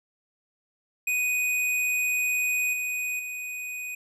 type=tone with level steps; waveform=square; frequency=2489 Hz; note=D#7; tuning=in tune; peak=-24 / -28 / -33 dBFS; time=1.07-3.95 s; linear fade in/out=5 ms; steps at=2.73 / 3.19 s; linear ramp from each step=5 ms; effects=resampled to 32000 Hz